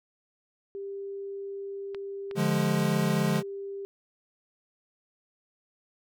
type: tone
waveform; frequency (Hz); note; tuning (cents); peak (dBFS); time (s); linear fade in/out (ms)
sine; 395.9; G4; +17; -34; 0.75-3.85; 0
type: clicks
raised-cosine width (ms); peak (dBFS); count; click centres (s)
0.3; -26; 3; 1.947 / 2.312 / 3.358
type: chord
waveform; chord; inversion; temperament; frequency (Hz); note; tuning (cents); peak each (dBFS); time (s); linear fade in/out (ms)
square; D diminished; none; equal with one note detuned; 146.83 / 174.61 / 210.2; D3 / F3 / Ab3; 0 / 0 / +21; -29; 2.35-3.43; 50
effects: none